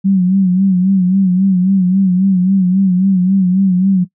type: tone with vibrato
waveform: sine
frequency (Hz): 187.6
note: F#3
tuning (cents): +24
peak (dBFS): -8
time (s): 0.04-4.05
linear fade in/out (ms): 20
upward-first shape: sine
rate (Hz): 3.7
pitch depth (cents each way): 78
effects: noise-tail reverb RT60 0.1 s tail -18 dB re dry